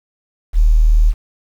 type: tone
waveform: sine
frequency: 38.89 Hz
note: D#1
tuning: in tune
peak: -7 dBFS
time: 0.53-1.14 s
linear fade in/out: 50 ms
effects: 7-bit